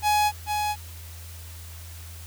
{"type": "tone with echo", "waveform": "45% pulse", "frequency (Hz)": 839, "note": "G#5", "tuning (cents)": 17, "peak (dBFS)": -19, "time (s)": [0.02, 0.32], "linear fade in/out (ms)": 50, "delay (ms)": 440, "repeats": 1, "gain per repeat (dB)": -5, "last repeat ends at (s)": 0.76, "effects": ["added 83 Hz sine -39 dBFS peak until 2.26 s", "white hiss -46 dBFS RMS until 2.26 s"]}